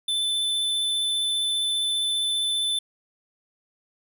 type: tone with vibrato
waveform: square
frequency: 3520 Hz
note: A7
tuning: in tune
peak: -23 dBFS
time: 0.08-2.79 s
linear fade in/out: 5 ms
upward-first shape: sine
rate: 15 Hz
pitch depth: 11 cents each way
effects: none